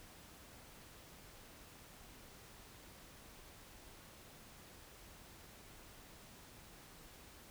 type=silence; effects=pink hiss -58 dBFS RMS until 7.5 s